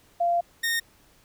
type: tone pair in turn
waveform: sine / sawtooth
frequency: 691 / 1844.7 Hz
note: F5 / A#6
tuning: -19 / -19 cents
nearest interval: octave + perfect fourth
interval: 1700 cents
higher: second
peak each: -20 dBFS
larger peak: neither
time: 0.2-0.41 / 0.63-0.8 s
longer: first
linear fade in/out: 10 ms
effects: pink hiss -59 dBFS RMS until 1.24 s